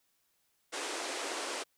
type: band-pass noise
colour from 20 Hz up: pink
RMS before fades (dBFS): -38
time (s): 0.72-1.64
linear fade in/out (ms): 20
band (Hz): 300 to 9600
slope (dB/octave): 48
effects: white hiss -75 dBFS RMS until 1.77 s